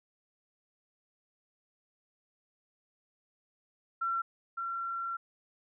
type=tone pair in turn; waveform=sine; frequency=1357 / 1363.3 Hz; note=E6 / F6; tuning=+50 / -42 cents; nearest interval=unison; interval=8 cents; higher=second; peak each=-29 / -33 dBFS; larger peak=first; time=4.01-4.22 / 4.57-5.17 s; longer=second; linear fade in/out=10 ms; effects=none